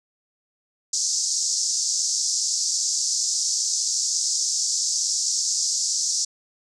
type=band-pass noise; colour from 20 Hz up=pink; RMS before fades=-24 dBFS; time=0.93-6.25 s; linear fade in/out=5 ms; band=5000 to 7500 Hz; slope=48 dB/octave; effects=none